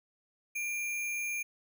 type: tone with sample-and-hold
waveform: sine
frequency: 2386 Hz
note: D7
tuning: 27 cents sharp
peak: -32 dBFS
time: 0.55-1.43 s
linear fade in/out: 10 ms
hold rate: 8820 Hz
effects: none